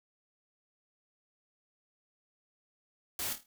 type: noise with echo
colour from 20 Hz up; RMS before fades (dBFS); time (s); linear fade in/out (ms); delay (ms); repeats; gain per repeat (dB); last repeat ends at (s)
white; -36; 3.19-3.33; 2; 26; 5; -7; 3.46
effects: none